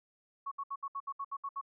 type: tone bursts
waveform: sine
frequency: 1108.7 Hz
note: C#6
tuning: in tune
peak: -35 dBFS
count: 10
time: 0.46-1.613 s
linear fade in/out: 10 ms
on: 55 ms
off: 67 ms
effects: none